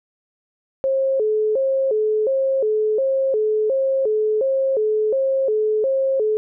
sine tone with vibrato, 480 Hz, B4, 49 cents flat, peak -16 dBFS, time 0.84-6.37 s, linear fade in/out 0 ms, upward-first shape square, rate 1.4 Hz, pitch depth 190 cents each way, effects none

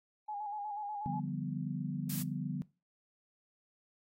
sine tone with vibrato, 830.6 Hz, G#5, in tune, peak -37 dBFS, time 0.28-1.2 s, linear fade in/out 10 ms, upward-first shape square, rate 8.2 Hz, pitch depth 39 cents each way
sine chord, G dominant seventh, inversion second, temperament equal, 146.83 / 174.61 / 196 / 246.9 Hz, D3 / F3 / G3 / B3, 0 / 0 / 0 / 0 cents, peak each -38 / -40 / -42 / -41 dBFS, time 1.06-2.62 s, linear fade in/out 0 ms
blue noise, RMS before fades -40 dBFS, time 2.09-2.23 s, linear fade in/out 10 ms
effects noise-tail reverb RT60 0.3 s tail -21 dB re dry + AAC 48 kbps

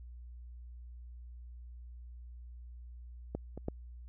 clicks, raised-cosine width 2 ms, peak -22 / -29 / -21 dBFS, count 3, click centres 3.35 / 3.576 / 3.684 s, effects added 60 Hz sine -46 dBFS peak until 4.08 s

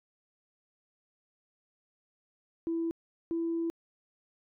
sine tone pair in turn, 331.5 / 332.9 Hz, E4 / E4, +10 / +17 cents, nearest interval unison, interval 7 cents, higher second, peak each -28 dBFS, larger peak neither, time 2.67-2.91 / 3.31-3.7 s, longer second, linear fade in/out 0 ms, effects tanh soft clip ceiling -24 dBFS

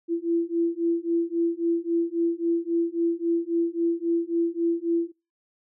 sine beating tone pair, 335.1 / 338.8 Hz, E4 / E4, +29 / +48 cents, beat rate 3.7 Hz, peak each -25 dBFS, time 0.08-5.12 s, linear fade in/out 50 ms, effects noise-tail reverb RT60 0.3 s tail -25 dB re dry

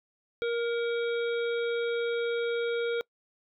harmonic tone with a mistuned harmonic, 470 Hz, A#4, 14 cents sharp, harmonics 1 / 3 / 5 / 7 / 8, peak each -27 / -37 / -41 / -44 / -45 dBFS, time 0.42-3.01 s, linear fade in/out 0 ms, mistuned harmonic 5, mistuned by -42 cents, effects noise-tail reverb RT60 0.1 s tail -24 dB re dry

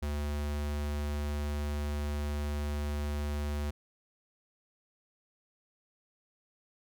square tone, 73.42 Hz, D2, in tune, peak -32 dBFS, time 0.02-3.71 s, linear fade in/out 10 ms, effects none

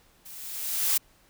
blue noise with level ramp, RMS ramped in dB -45 to -22 dBFS, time 0.25-0.98 s, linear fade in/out 10 ms, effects pink hiss -61 dBFS RMS until 1.29 s

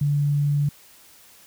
sine tone, 144.7 Hz, D3, 25 cents flat, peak -18 dBFS, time 0.01-0.69 s, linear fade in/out 5 ms, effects white hiss -51 dBFS RMS until 1.46 s

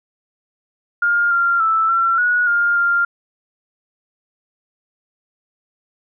sine tone with pitch steps, 1411 / 1387 / 1319 / 1356 / 1459 / 1408 / 1396 Hz, F6 / F6 / E6 / E6 / F#6 / F6 / F6, +17 / -12 / +1 / +49 / -25 / +14 / -1 cents, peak -13 dBFS, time 1.02-3.05 s, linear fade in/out 5 ms, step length 290 ms, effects none

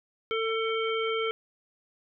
harmonic tone, 447.4 Hz, A4, 29 cents sharp, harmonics 1 / 3 / 5 / 7, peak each -28 / -33 / -35 / -36 dBFS, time 0.31-1.31 s, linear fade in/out 0 ms, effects none

